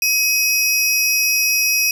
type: tone pair together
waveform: 30% pulse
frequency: 2537 / 5695 Hz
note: D#7 / F8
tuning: +33 / +33 cents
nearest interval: octave + major second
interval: 1400 cents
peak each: -14 dBFS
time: 0.02-1.91 s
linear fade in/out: 2 ms
effects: none